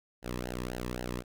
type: tone with flanger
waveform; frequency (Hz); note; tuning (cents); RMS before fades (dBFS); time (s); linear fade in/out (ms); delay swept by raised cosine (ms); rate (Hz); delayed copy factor
sawtooth; 61.4; B1; -9; -37; 0.22-1.24; 50; 0.84 to 1.39; 3.8; -0.9
effects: none